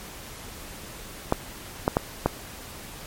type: clicks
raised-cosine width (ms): 1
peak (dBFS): -5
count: 4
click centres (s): 1.324 / 1.879 / 1.969 / 2.26
effects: pink hiss -41 dBFS RMS until 3.06 s + MP3 64 kbps